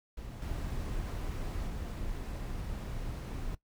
brown noise with level steps, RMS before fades -42 / -36 / -38 dBFS, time 0.17-3.55 s, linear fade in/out 5 ms, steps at 0.42 / 1.67 s, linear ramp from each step 2 ms, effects noise-tail reverb RT60 0.1 s tail -18 dB re dry

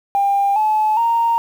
sine tone with pitch steps, 798 / 860.2 / 927.3 Hz, G5 / A5 / A#5, +31 / -39 / -9 cents, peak -12 dBFS, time 0.15-1.38 s, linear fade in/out 0 ms, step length 410 ms, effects tanh soft clip ceiling -9 dBFS + 7-bit

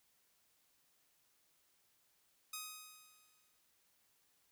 5% pulse tone with exponential decay, 1255 Hz, D#6, 15 cents sharp, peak -30 dBFS, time 2.53-3.59 s, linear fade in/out 5 ms, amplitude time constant 230 ms, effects white hiss -75 dBFS RMS until 4.51 s

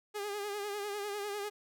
sawtooth tone with vibrato, 409.5 Hz, G#4, 24 cents flat, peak -32 dBFS, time 0.14-1.5 s, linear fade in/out 20 ms, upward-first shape sine, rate 10 Hz, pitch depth 52 cents each way, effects none

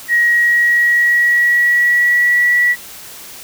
sine tone with pitch glide, 1896 to 1944.8 Hz, A#6 to B6, +29 to -27 cents, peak -9 dBFS, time 0.08-2.76 s, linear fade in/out 50 ms, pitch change +44 cents, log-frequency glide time 0.18-2.54 s, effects white hiss -34 dBFS RMS until 3.43 s

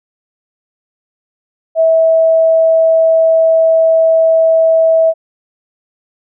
sine tone, 650 Hz, E5, 24 cents flat, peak -6 dBFS, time 1.75-5.14 s, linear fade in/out 50 ms, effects none

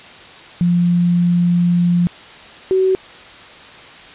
sine tone pair in turn, 174.61 / 377.5 Hz, F3 / F#4, 0 / +35 cents, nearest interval octave + minor second, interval 1335 cents, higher second, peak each -11 dBFS, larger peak neither, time 0.61-2.07 / 2.71-2.95 s, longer first, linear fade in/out 0 ms, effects white hiss -38 dBFS RMS until 4.14 s + resampled to 8000 Hz

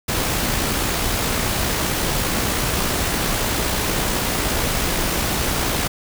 pink noise with amplitude modulation, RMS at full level -20 dBFS, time 0.08-5.88 s, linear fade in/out 10 ms, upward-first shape sine, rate 59.5 Hz, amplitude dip 25%, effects none

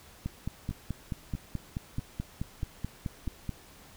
two click trains, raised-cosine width 5 ms, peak -20 / -24 dBFS, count 16 / 5, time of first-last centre 0.26-3.493 / 0.71-3.274 s, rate 4.64 / 1.56 Hz, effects pink hiss -54 dBFS RMS until 3.96 s

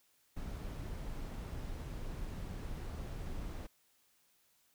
brown noise, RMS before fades -42 dBFS, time 0.36-3.67 s, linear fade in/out 10 ms, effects white hiss -72 dBFS RMS until 4.74 s

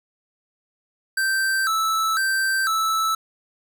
square tone with vibrato, 1432 Hz, F6, 43 cents sharp, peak -20 dBFS, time 1.17-3.15 s, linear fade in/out 5 ms, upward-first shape square, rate 1 Hz, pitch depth 150 cents each way, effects none

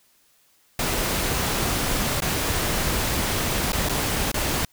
pink noise with dropouts, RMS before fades -24 dBFS, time 0.79-4.65 s, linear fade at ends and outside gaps 2 ms, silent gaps 2.204-2.22 / 3.721-3.73 / 3.888-3.894 / 4.317-4.342 s, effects white hiss -61 dBFS RMS until 4.72 s

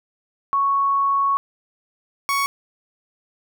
sine / 30% pulse tone pair in turn, 1108.7 / 1113.8 Hz, C#6 / C#6, 0 / +8 cents, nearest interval unison, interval 8 cents, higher second, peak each -16 dBFS, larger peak neither, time 0.53-1.37 / 2.29-2.46 s, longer first, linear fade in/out 0 ms, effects none

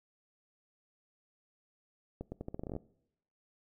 accelerating click train, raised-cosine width 2 ms, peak -26 dBFS, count 13, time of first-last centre 2.21-2.765 s, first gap 110 ms, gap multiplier 0.82, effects noise-tail reverb RT60 0.8 s tail -22 dB re dry

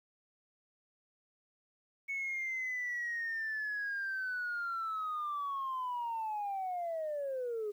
sine linear sweep, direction down, 2217 to 405.7 Hz, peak -33 dBFS, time 2.08-7.72 s, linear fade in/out 20 ms, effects tanh soft clip ceiling -31 dBFS + 11-bit

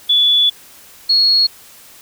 sine tone pair in turn, 3438 / 4322 Hz, A7 / C#8, -41 / -45 cents, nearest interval major third, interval 396 cents, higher second, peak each -9 dBFS, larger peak neither, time 0.09-0.5 / 1.09-1.47 s, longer first, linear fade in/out 10 ms, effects white hiss -42 dBFS RMS until 2.01 s

